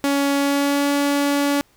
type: tone with pitch glide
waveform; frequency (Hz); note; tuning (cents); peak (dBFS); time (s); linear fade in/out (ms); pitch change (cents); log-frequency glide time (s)
sawtooth; 280.6 to 284.7; C#4 to C#4; +21 to +46; -13; 0.04-1.61; 0; +25; 0.35-0.9
effects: pink hiss -58 dBFS RMS until 1.76 s